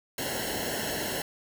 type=noise with comb filter; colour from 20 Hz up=pink; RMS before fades=-32 dBFS; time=0.18-1.22 s; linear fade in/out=2 ms; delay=0.83 ms; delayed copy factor=-0.9; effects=none